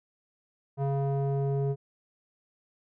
square tone with low-pass filter sweep, 138.59 Hz, C#3, in tune, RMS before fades -28 dBFS, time 0.77-1.76 s, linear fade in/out 50 ms, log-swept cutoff 750 to 480 Hz, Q 1.9, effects none

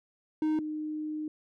triangle / sine tone pair in turn, 310 / 306.6 Hz, D#4 / D#4, -6 / -25 cents, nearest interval unison, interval 19 cents, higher first, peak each -23 / -32 dBFS, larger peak first, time 0.42-0.59 / 0.59-1.28 s, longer second, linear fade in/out 2 ms, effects none

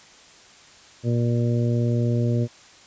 harmonic tone, 118.9 Hz, A#2, 35 cents sharp, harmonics 1 / 2 / 3 / 4 / 5, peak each -20 / -26 / -30 / -32 / -34 dBFS, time 1.03-2.48 s, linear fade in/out 50 ms, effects white hiss -49 dBFS RMS until 2.86 s + resampled to 16000 Hz

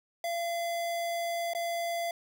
square tone with dropouts, 682 Hz, F5, 41 cents flat, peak -31 dBFS, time 0.24-2.11 s, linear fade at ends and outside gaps 2 ms, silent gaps 1.535-1.549 s, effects none

